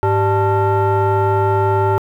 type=tone with frequency modulation; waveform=sine; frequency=388.7 Hz; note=G4; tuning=15 cents flat; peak=-11 dBFS; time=0.03-1.98 s; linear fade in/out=0 ms; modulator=492 Hz; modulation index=1.4; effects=tanh soft clip ceiling -8 dBFS + 8-bit